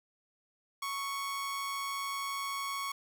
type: tone with amplitude modulation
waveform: sawtooth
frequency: 1108.7 Hz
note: C#6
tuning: in tune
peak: -29 dBFS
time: 0.82-2.92 s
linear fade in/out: 5 ms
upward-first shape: sine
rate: 193 Hz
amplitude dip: 35%
effects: none